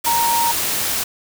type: tone in noise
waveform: sine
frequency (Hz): 933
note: A#5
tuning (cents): +1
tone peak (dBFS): -16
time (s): 0.06-0.52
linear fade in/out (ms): 10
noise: white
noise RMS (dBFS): -21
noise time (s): 0.04-1.04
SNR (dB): +2
effects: none